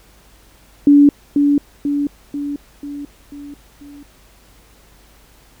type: tone with echo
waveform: sine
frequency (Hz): 287.2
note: D4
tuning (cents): -39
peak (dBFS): -5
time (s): 0.87-1.09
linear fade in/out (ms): 2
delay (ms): 490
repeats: 6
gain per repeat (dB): -5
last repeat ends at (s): 4.03
effects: added 50 Hz sine -50 dBFS peak until 5.6 s + pink hiss -50 dBFS RMS until 5.6 s